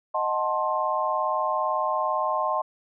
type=chord; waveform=sine; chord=D# diminished seventh; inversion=none; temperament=equal with one note detuned; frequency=622.3 / 740 / 880 / 1056.8 Hz; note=D#5 / F#5 / A5 / C6; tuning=0 / 0 / 0 / +17 cents; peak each=-28 / -31 / -29 / -26 dBFS; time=0.14-2.62 s; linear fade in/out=10 ms; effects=none